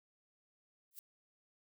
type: noise with exponential growth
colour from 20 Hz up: violet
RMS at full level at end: -45 dBFS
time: 0.91-0.99 s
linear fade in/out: 1 ms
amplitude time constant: 17 ms
effects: none